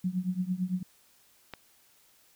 sine tone with tremolo, 183 Hz, F#3, 19 cents flat, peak -24 dBFS, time 0.04-0.83 s, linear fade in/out 5 ms, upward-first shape triangle, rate 8.9 Hz, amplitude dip 95%
click, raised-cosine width 0.3 ms, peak -23 dBFS, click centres 1.537 s
effects white hiss -63 dBFS RMS until 2.35 s

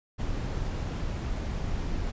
brown noise, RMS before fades -31 dBFS, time 0.18-2.12 s, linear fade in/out 20 ms, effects resampled to 16000 Hz

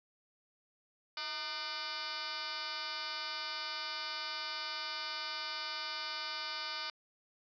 sine tone with frequency modulation, 2965 Hz, F#7, 3 cents sharp, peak -37 dBFS, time 1.17-6.9 s, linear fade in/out 2 ms, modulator 291 Hz, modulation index 7.2, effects high-pass 400 Hz 12 dB/octave + 13-bit

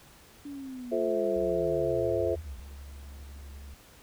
sine linear sweep, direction down, 290 to 59 Hz, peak -37 dBFS, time 0.45-2.6 s, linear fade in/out 5 ms
sine chord, F major seventh, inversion none, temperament just, 349.2 / 436.5 / 523.8 / 654.8 Hz, F4 / A4 / C5 / E5, 0 / -14 / +2 / -12 cents, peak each -31 dBFS, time 0.91-2.36 s, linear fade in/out 20 ms
triangle tone with pitch glide, 67.3 to 69.79 Hz, C2 to C#2, +49 to +12 cents, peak -40 dBFS, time 1.36-3.74 s, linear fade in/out 0 ms, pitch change +63 cents, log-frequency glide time 1.52-1.67 s
effects pink hiss -55 dBFS RMS until 4.02 s

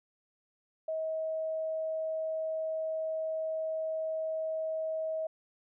sine tone, 637 Hz, D#5, 41 cents sharp, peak -31 dBFS, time 0.88-5.27 s, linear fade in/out 5 ms, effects none

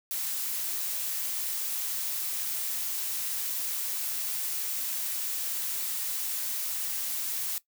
blue noise, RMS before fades -32 dBFS, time 0.11-7.58 s, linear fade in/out 0 ms, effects noise-tail reverb RT60 0.1 s tail -17 dB re dry

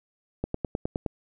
click train, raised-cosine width 2 ms, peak -14 dBFS, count 7, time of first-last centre 0.44-1.062 s, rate 9.64 Hz, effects none

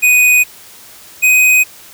square tone pair in turn, 2488 / 2505 Hz, D#7 / D#7, -1 / +11 cents, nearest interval unison, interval 12 cents, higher second, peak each -7 dBFS, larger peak neither, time 0.02-0.44 / 1.22-1.64 s, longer neither, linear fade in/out 20 ms, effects white hiss -38 dBFS RMS until 1.93 s

